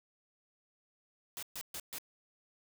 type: noise bursts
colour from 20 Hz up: white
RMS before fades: -42 dBFS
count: 4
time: 1.37-1.984 s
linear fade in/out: 0 ms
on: 56 ms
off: 130 ms
effects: none